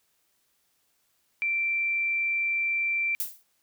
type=tone; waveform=sine; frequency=2349 Hz; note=D7; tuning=in tune; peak=-24 dBFS; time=1.42-3.15 s; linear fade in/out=0 ms
type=noise with exponential decay; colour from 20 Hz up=violet; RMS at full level=-26 dBFS; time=3.2-3.43 s; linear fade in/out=1 ms; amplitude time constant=50 ms
effects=white hiss -71 dBFS RMS until 3.62 s